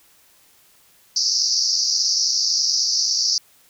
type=band-pass noise; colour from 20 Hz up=white; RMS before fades=-20 dBFS; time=1.16-3.38 s; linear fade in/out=2 ms; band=4600 to 5900 Hz; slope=96 dB/octave; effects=white hiss -55 dBFS RMS until 3.69 s